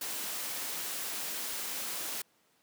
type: noise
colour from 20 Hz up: white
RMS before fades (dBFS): -37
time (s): 0.01-2.22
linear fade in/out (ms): 5
effects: pink hiss -69 dBFS RMS until 2.62 s + high-pass 200 Hz 12 dB/octave